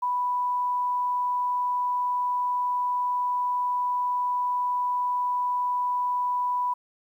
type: tone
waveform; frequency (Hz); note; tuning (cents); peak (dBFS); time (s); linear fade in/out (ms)
sine; 987.8; B5; 0; -23; 0.02-6.74; 10
effects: 10-bit